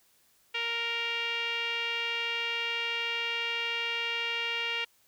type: tone with low-pass filter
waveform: 5% pulse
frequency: 466.2 Hz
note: A#4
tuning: in tune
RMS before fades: -32 dBFS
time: 0.54-4.85 s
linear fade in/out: 10 ms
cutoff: 2700 Hz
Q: 3.8
effects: white hiss -66 dBFS RMS until 5.07 s